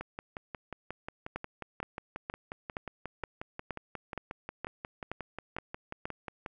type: two click trains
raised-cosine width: 0.5 ms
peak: -20 / -23 dBFS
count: 11 / 37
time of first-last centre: 1.36-6.055 / 0.01-6.462 s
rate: 2.13 / 5.58 Hz
effects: none